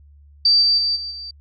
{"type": "tone with level steps", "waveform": "sine", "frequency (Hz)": 4651, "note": "D8", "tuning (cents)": -18, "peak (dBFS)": [-11, -13, -17, -26, -30], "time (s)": [0.45, 1.31], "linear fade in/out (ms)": 5, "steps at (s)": [0.61, 0.77, 0.95, 1.1], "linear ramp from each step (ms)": 20, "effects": ["added 72 Hz sine -45 dBFS peak until 1.4 s"]}